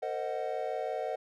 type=chord; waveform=triangle; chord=C half-diminished seventh; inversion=third; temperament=equal with one note detuned; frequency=457.6 / 523.3 / 622.3 / 740 Hz; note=Bb4 / C5 / Eb5 / Gb5; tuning=-32 / 0 / 0 / 0 cents; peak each=-36 / -36 / -35 / -35 dBFS; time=0.02-1.16 s; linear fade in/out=10 ms; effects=none